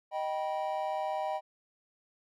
triangle chord, Eb augmented, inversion none, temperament just, 622.3 / 777.8 / 972.3 Hz, Eb5 / G5 / B5, 0 / -14 / -27 cents, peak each -33 / -32 / -37 dBFS, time 0.11-1.41 s, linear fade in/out 50 ms, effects none

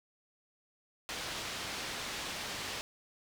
white low-pass noise, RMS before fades -40 dBFS, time 1.09-2.81 s, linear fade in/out 0 ms, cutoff 4600 Hz, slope 12 dB/octave, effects none

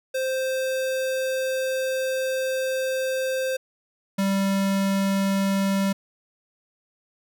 square tone pair in turn, 523 / 195.55 Hz, C5 / G3, -1 / -4 cents, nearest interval octave + perfect fourth, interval 1703 cents, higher first, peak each -24 / -21 dBFS, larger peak second, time 0.14-3.57 / 4.18-5.93 s, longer first, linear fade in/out 10 ms, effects none

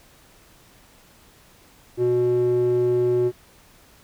square tone with band-pass filter, 122.1 Hz, B2, 19 cents flat, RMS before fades -20 dBFS, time 1.97-3.32 s, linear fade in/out 50 ms, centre 330 Hz, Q 9, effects pink hiss -53 dBFS RMS until 4.03 s

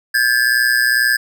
square ring-modulated tone, 1661.2 Hz, G#6, in tune, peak -10 dBFS, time 0.14-1.17 s, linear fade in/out 10 ms, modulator 61.1 Hz, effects none

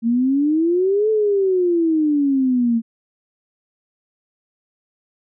sine exponential two-way sweep, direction up then down, 225.2 to 440 to 225.2 Hz, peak -14 dBFS, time 0.02-2.82 s, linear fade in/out 50 ms, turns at 1.1 s, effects none

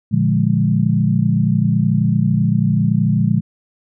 sine chord, Bb dominant seventh, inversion none, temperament equal, 116.54 / 146.83 / 174.61 / 207.7 Hz, Bb2 / D3 / F3 / Ab3, 0 / 0 / 0 / 0 cents, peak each -18 dBFS, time 0.11-3.41 s, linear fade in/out 20 ms, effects none

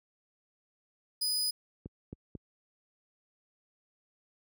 sawtooth tone, 4978 Hz, D#8, in tune, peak -26 dBFS, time 1.21-1.51 s, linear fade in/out 10 ms
clicks, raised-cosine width 3 ms, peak -28 dBFS, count 3, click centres 1.859 / 2.129 / 2.352 s
effects high-pass 60 Hz 12 dB/octave

